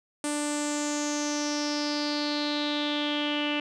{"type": "tone with low-pass filter sweep", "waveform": "sawtooth", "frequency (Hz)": 294.8, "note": "D4", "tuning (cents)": 7, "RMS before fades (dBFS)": -29, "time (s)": [0.24, 3.6], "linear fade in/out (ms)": 2, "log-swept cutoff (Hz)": [8800, 2800], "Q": 6.4, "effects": []}